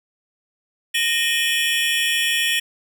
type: tone cluster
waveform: square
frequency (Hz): 1852 / 2436 / 2588 / 3020 / 3347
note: A#6 / D#7 / E7 / F#7 / G#7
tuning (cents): -12 / -37 / -32 / +35 / +13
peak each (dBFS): -24 / -26 / -29 / -25 / -24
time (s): 0.94-2.6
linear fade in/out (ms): 10
effects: none